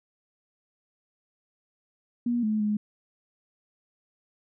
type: tone with pitch steps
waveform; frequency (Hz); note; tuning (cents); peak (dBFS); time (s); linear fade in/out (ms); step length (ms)
sine; 239.6 / 215 / 210.1; A#3 / A3 / G#3; +48 / -40 / +20; -23; 2.26-2.77; 5; 170
effects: none